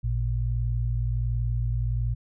sine tone pair together, 55.21 / 116.54 Hz, A1 / A#2, +7 / 0 cents, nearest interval octave + minor second, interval 1293 cents, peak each -26 dBFS, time 0.03-2.15 s, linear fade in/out 20 ms, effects none

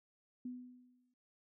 sine tone with exponential decay, 249.2 Hz, B3, 16 cents sharp, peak -39 dBFS, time 0.45-1.14 s, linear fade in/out 5 ms, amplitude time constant 150 ms, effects none

